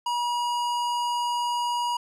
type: tone with hard clipping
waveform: sine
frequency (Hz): 961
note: B5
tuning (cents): -48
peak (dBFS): -26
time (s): 0.06-1.97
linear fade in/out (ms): 5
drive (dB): 15
effects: none